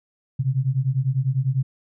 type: beating tone pair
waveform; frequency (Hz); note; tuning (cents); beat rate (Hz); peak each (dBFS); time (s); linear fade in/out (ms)
sine; 127.1 / 137.1; C3 / C#3; -50 / -19; 10; -22; 0.39-1.63; 10
effects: none